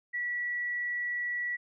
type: tone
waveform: sine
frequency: 1943 Hz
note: B6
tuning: 29 cents flat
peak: -30 dBFS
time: 0.13-1.57 s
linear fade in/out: 20 ms
effects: none